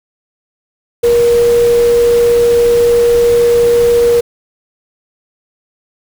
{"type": "tone in noise", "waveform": "sine", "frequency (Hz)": 474.2, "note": "A#4", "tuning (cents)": 30, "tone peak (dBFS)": -6, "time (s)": [1.03, 4.21], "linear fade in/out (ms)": 10, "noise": "pink", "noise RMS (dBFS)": -24, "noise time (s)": [1.03, 4.21], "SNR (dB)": 15, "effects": []}